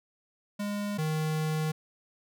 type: tone pair in turn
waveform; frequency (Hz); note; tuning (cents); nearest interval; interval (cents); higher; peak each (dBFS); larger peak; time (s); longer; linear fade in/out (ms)
square; 205 / 155.97; G#3 / D#3; -22 / +5; perfect fourth; 473; first; -31 / -28; second; 0.59-0.98 / 0.98-1.72; second; 10
effects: none